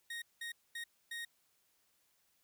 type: tone bursts at uneven times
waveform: 30% pulse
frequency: 1864.7 Hz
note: A#6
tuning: in tune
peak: -38 dBFS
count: 4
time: 0.1-0.22 / 0.41-0.52 / 0.75-0.84 / 1.11-1.25 s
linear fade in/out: 5 ms
effects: white hiss -75 dBFS RMS until 2.43 s